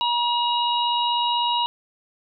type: harmonic tone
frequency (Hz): 956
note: A#5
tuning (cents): +43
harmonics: 1 / 3 / 4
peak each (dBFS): -21 / -26 / -27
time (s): 0.01-1.66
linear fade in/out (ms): 0
effects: none